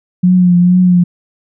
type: tone with vibrato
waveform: sine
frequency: 179.1 Hz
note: F3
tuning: 44 cents sharp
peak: -5 dBFS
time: 0.23-1.04 s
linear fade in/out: 10 ms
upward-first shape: triangle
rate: 2.2 Hz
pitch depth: 42 cents each way
effects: none